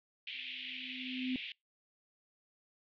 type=band-pass noise; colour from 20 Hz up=white; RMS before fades=-44 dBFS; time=0.27-1.52 s; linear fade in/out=2 ms; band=2200 to 3400 Hz; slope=48 dB/octave
type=tone with exponential growth; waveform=sine; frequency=256.1 Hz; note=C4; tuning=37 cents flat; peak=-31 dBFS; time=0.34-1.36 s; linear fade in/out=1 ms; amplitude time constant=220 ms
effects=noise-tail reverb RT60 0.2 s tail -26 dB re dry